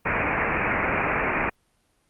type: low-pass noise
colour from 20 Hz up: white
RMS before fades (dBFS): -24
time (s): 0.05-1.5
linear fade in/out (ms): 10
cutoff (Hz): 2500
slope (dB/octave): 96
effects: pink hiss -67 dBFS RMS until 2.09 s + Opus 32 kbps